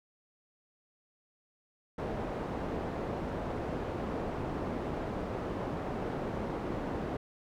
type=low-pass noise; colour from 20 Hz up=white; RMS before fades=-36 dBFS; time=1.98-7.17 s; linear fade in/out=5 ms; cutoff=580 Hz; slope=12 dB/octave; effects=none